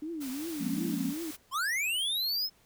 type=tone with vibrato; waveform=sine; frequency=293.7 Hz; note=D4; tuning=in tune; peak=-34 dBFS; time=0.02-1.31 s; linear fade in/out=5 ms; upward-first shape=triangle; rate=2.7 Hz; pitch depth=280 cents each way
type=noise; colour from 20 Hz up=white; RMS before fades=-44 dBFS; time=0.2-1.37 s; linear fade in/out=20 ms
type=chord; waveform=sine; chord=Bb minor seventh; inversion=second; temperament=equal; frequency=174.61 / 207.7 / 233.1 / 277.2 Hz; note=F3 / Ab3 / Bb3 / Db4; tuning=0 / 0 / 0 / 0 cents; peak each=-36 dBFS; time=0.58-1.14 s; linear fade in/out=50 ms
type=linear sweep; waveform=square; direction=up; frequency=987.8 to 5274 Hz; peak=-29 dBFS; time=1.51-2.5 s; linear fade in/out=50 ms
effects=pink hiss -64 dBFS RMS until 2.65 s